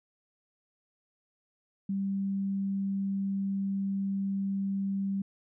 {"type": "tone", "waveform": "sine", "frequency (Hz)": 196, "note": "G3", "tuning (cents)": 0, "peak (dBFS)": -28, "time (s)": [1.89, 5.22], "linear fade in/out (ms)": 5, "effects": []}